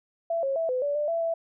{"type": "tone with pitch steps", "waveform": "sine", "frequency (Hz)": [669, 544, 657, 507, 576, 593, 668, 663], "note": ["E5", "C#5", "E5", "B4", "D5", "D5", "E5", "E5"], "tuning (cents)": [25, -33, -6, 45, -34, 17, 23, 10], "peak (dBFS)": -24, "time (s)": [0.3, 1.34], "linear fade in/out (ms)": 5, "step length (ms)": 130, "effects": []}